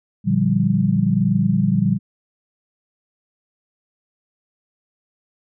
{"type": "chord", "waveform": "sine", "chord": "G minor seventh", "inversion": "first", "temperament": "equal", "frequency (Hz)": [116.54, 146.83, 174.61, 196], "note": ["Bb2", "D3", "F3", "G3"], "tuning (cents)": [0, 0, 0, 0], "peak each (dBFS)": [-22, -22, -20, -18], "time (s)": [0.24, 1.99], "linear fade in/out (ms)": 50, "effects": []}